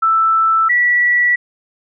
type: tone pair in turn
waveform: sine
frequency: 1323 / 1947.1 Hz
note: E6 / B6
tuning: +6 / -25 cents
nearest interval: perfect fifth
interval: 669 cents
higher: second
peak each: -10 dBFS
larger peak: neither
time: 0.02-0.69 / 0.69-1.36 s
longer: neither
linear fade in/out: 10 ms
effects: none